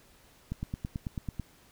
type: click train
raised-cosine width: 5 ms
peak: -21 dBFS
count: 9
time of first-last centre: 0.52-1.397 s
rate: 9.12 Hz
effects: pink hiss -60 dBFS RMS until 1.71 s